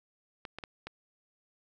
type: clicks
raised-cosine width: 0.3 ms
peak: -24 dBFS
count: 4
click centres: 0.452 / 0.586 / 0.638 / 0.87 s
effects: none